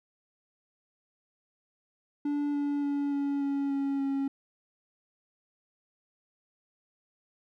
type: tone with pitch steps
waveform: triangle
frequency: 290 / 287.3 / 284.7 / 282.1 / 279.5 / 276.9 / 274.4 Hz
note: D4 / D4 / C#4 / C#4 / C#4 / C#4 / C#4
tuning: -22 / -38 / +46 / +30 / +14 / -2 / -17 cents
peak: -25 dBFS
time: 2.25-4.28 s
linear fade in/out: 5 ms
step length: 290 ms
effects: none